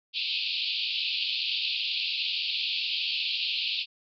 pink band-pass noise, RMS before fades -30 dBFS, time 0.13-3.86 s, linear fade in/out 50 ms, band 2500 to 4700 Hz, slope 96 dB/octave, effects none

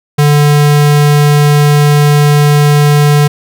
square tone, 146.83 Hz, D3, in tune, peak -5 dBFS, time 0.18-3.28 s, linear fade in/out 10 ms, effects none

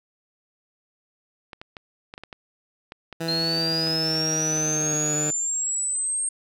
clicks, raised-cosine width 0.3 ms, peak -22 dBFS, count 12, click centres 1.532 / 1.615 / 1.768 / 2.139 / 2.179 / 2.236 / 2.328 / 2.921 / 3.127 / 3.871 / 4.154 / 4.572 s
15% pulse tone with pitch glide, 164.81 to 151.13 Hz, E3 to D3, 0 to +50 cents, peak -20 dBFS, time 3.2-5.31 s, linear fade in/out 10 ms, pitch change -150 cents, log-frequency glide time 3.56-5.12 s
sine linear sweep, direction up, 4151 to 8590 Hz, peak -23 dBFS, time 3.28-6.29 s, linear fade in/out 5 ms
effects none

